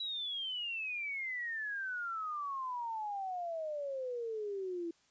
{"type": "exponential sweep", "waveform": "sine", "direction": "down", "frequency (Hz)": [3934, 330.8], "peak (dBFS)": -36, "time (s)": [0, 4.91], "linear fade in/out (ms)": 5, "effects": ["white hiss -70 dBFS RMS until 5.1 s", "resampled to 16000 Hz"]}